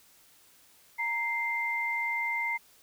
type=tone pair together; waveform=sine; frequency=932.3 / 2093 Hz; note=A#5 / C7; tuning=0 / 0 cents; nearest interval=octave + major second; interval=1400 cents; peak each=-34 / -29 dBFS; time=0.98-2.58 s; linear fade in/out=20 ms; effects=white hiss -60 dBFS RMS until 2.82 s